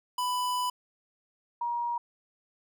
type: tone pair in turn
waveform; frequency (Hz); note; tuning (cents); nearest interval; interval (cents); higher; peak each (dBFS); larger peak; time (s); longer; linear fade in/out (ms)
square / sine; 994 / 949.7; B5 / A#5; +11 / +32; minor second; 79; first; -28; neither; 0.18-0.7 / 1.61-1.98; first; 5
effects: none